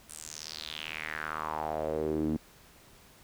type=tone with band-pass filter sweep; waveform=sawtooth; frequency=77.78 Hz; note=D#2; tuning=in tune; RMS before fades=-35 dBFS; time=0.09-2.37 s; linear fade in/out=10 ms; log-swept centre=9500 to 250 Hz; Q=4.2; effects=pink hiss -57 dBFS RMS until 3.23 s